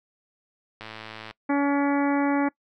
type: click train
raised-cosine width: 0.3 ms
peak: -22 dBFS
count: 56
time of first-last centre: 0.81-1.31 s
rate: 110 Hz
type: harmonic tone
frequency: 283.2 Hz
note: C#4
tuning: 37 cents sharp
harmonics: 1 / 2 / 3 / 4 / 5 / 6 / 7 / 8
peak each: -21 / -30 / -29 / -34 / -36 / -36 / -37 / -40 dBFS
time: 1.49-2.49 s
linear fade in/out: 10 ms
effects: noise-tail reverb RT60 0.1 s tail -22 dB re dry